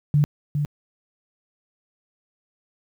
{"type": "tone with echo", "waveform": "sine", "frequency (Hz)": 146.83, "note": "D3", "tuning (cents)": 0, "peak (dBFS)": -14, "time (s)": [0.14, 0.24], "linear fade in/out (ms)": 0, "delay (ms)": 410, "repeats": 1, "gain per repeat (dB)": -6, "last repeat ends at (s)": 0.65, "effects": ["high-pass 60 Hz 12 dB/octave", "9-bit"]}